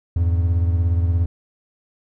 triangle beating tone pair, 84.8 / 101.8 Hz, E2 / G#2, +50 / -34 cents, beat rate 17 Hz, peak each -14 / -23 dBFS, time 0.16-1.26 s, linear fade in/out 5 ms, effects none

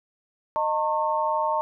sine tone cluster, 618 / 906 / 1083 Hz, D#5 / A#5 / C#6, -12 / -50 / -41 cents, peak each -27 / -24 / -28 dBFS, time 0.56-1.61 s, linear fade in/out 0 ms, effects none

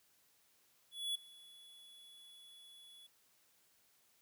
square tone with ADSR envelope, 3400 Hz, G#7, 40 cents sharp, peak -35 dBFS, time 0.91-3.07 s, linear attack 240 ms, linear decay 8 ms, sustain -22 dB, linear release 8 ms, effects white hiss -72 dBFS RMS until 4.21 s + high-pass 60 Hz 12 dB/octave

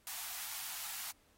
white high-pass noise, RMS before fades -43 dBFS, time 0.07-1.11 s, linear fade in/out 0 ms, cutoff 680 Hz, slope 96 dB/octave, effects pink hiss -70 dBFS RMS until 1.37 s + AAC 48 kbps

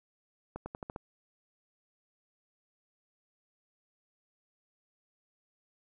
accelerating click train, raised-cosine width 1 ms, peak -25 dBFS, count 6, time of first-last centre 0.56-0.961 s, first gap 100 ms, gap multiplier 0.89, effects none

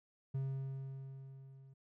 triangle tone with level ramp, 134.7 Hz, C#3, 49 cents flat, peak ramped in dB -32 to -54 dBFS, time 0.34-1.74 s, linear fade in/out 10 ms, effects none

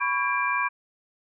sine tone cluster, 996 / 1119 / 1620 / 2370 Hz, B5 / C#6 / G#6 / D7, +14 / +16 / -43 / +15 cents, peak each -28 dBFS, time 0-0.69 s, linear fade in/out 20 ms, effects none

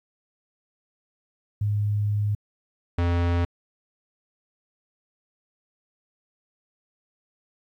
sine / square tone pair in turn, 103.83 / 86.43 Hz, G#2 / F2, 0 / -17 cents, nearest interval minor third, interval 317 cents, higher first, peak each -21 / -21 dBFS, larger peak neither, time 1.61-2.35 / 2.98-3.45 s, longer first, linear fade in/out 5 ms, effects low-pass 3000 Hz 12 dB/octave + 10-bit

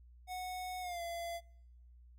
square tone with pitch glide, 735 to 681.8 Hz, F#5 to F5, -12 to -42 cents, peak -40 dBFS, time 0.27-1.41 s, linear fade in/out 50 ms, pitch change -130 cents, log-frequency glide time 0.81-1.01 s, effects noise-tail reverb RT60 0.9 s tail -26 dB re dry + added 60 Hz sine -56 dBFS peak until 2.18 s

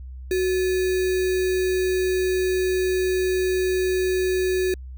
sine tone with sample-and-hold, 370 Hz, F#4, in tune, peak -19 dBFS, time 0.31-4.74 s, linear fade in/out 2 ms, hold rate 2100 Hz, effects added 64 Hz sine -34 dBFS peak until 4.97 s

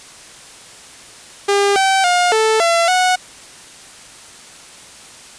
sawtooth tone with pitch steps, 402 / 771 / 712 / 439.9 / 676 / 735 Hz, G4 / G5 / F5 / A4 / E5 / F#5, +44 / -29 / +33 / 0 / +43 / -12 cents, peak -8 dBFS, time 1.48-3.16 s, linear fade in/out 10 ms, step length 280 ms, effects white hiss -39 dBFS RMS until 5.38 s + resampled to 22050 Hz

